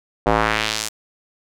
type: tone with band-pass filter sweep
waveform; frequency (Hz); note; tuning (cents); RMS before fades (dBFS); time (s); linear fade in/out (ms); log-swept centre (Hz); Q
square; 54.5; A1; -16; -20; 0.26-0.89; 10; 650 to 8300; 1.2
effects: none